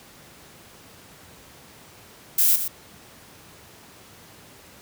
violet noise with echo, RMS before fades -18 dBFS, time 2.38-2.56 s, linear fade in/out 5 ms, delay 120 ms, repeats 1, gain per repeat -9 dB, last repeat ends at 2.68 s, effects pink hiss -48 dBFS RMS until 4.81 s + high-pass 80 Hz 12 dB/octave

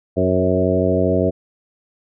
harmonic tone with a mistuned harmonic, 92.5 Hz, F#2, in tune, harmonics 1 / 2 / 3 / 4 / 5 / 6 / 7, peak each -22 / -22 / -22 / -22 / -22 / -22 / -22 dBFS, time 0.16-1.31 s, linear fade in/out 20 ms, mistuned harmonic 6, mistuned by -18 cents, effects none

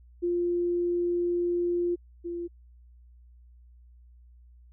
sine tone pair in turn, 349.2 / 344.6 Hz, F4 / F4, 0 / -23 cents, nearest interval unison, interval 23 cents, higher first, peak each -24 / -31 dBFS, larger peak first, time 0.22-1.96 / 2.24-2.48 s, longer first, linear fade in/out 20 ms, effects added 60 Hz sine -51 dBFS peak until 4.72 s

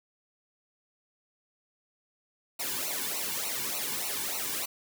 white noise with flanger, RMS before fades -33 dBFS, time 2.59-4.66 s, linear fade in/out 10 ms, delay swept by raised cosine 0.59 to 1.59 ms, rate 3.4 Hz, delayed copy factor -0.95, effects none

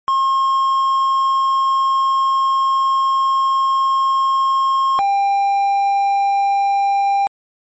triangle tone pair in turn, 1074 / 796 Hz, C6 / G5, +45 / +26 cents, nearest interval perfect fourth, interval 519 cents, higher first, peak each -11 dBFS, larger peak neither, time 0.08-4.99 / 4.99-7.27 s, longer first, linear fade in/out 0 ms, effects MP3 32 kbps

